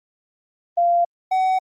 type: tone pair in turn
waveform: sine / triangle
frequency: 692 / 751.8 Hz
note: F5 / F#5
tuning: -16 / +27 cents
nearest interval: minor second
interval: 143 cents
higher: second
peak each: -14 dBFS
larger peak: neither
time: 0.77-1.05 / 1.31-1.59 s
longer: neither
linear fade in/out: 10 ms
effects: Opus 24 kbps